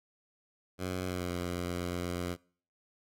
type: tone with pitch glide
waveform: 10% pulse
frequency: 91.8 to 88.26 Hz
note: F#2 to F2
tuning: -13 to +19 cents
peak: -25 dBFS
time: 0.78-2.37 s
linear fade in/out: 50 ms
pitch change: -68 cents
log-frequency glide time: 1.06-1.3 s
effects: noise-tail reverb RT60 0.5 s tail -25 dB re dry + AAC 64 kbps